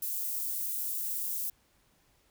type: high-pass noise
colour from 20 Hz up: white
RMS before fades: -34 dBFS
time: 0.02-1.5 s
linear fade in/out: 5 ms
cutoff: 12000 Hz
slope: 12 dB/octave
effects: pink hiss -68 dBFS RMS until 2.3 s